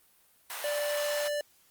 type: high-pass noise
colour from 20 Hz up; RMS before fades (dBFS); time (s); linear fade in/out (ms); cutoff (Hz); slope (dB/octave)
pink; -38; 0.5-1.28; 0; 710; 24
type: tone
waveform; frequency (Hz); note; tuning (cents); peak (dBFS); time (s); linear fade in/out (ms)
square; 587.3; D5; 0; -30; 0.64-1.41; 2
effects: white hiss -64 dBFS RMS until 1.7 s + Opus 32 kbps